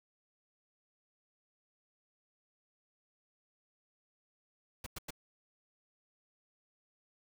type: noise bursts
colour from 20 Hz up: pink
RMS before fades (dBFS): -42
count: 3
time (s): 4.84-5.106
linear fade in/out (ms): 5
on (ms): 24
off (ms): 97
effects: none